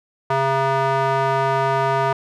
square tone with band-pass filter, 135.2 Hz, C#3, 43 cents flat, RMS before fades -19 dBFS, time 0.3-2.13 s, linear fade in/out 5 ms, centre 930 Hz, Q 1.7, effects none

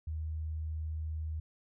sine tone, 78.5 Hz, D#2, 16 cents sharp, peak -34 dBFS, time 0.07-1.4 s, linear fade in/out 5 ms, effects none

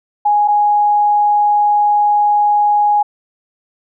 sine tone pair in turn, 830 / 830 Hz, G#5 / G#5, -1 / -1 cents, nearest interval unison, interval 0 cents, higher neither, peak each -9 dBFS, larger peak neither, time 0.25-0.48 / 0.48-3.03 s, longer second, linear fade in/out 10 ms, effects none

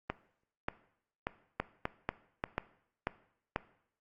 two click trains, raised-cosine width 0.5 ms, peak -16 / -17 dBFS, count 5 / 5, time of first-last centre 1.6-3.561 / 0.1-2.439 s, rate 2.04 / 1.71 Hz, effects noise-tail reverb RT60 0.7 s tail -18 dB re dry + Opus 32 kbps

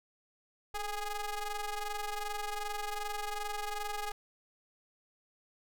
sawtooth ring-modulated tone, 415.3 Hz, G#4, in tune, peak -28 dBFS, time 0.74-4.12 s, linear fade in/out 5 ms, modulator 404 Hz, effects none

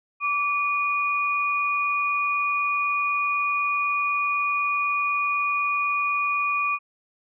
sine tone pair together, 1158 / 2454 Hz, D6 / D#7, -25 / -25 cents, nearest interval octave + minor second, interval 1300 cents, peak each -24 / -24 dBFS, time 0.2-6.79 s, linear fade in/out 50 ms, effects none

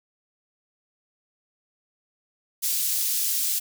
white high-pass noise, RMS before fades -25 dBFS, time 2.62-3.6 s, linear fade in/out 20 ms, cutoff 4500 Hz, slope 12 dB/octave, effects none

